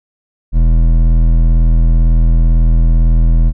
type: tone with hard clipping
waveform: triangle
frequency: 41.02 Hz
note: E1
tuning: 8 cents flat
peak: -8 dBFS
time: 0.52-3.53 s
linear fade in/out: 50 ms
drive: 14 dB
effects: none